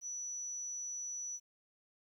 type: tone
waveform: sine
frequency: 5920 Hz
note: F#8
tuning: in tune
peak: -39 dBFS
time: 0.01-1.4 s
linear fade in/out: 50 ms
effects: 12-bit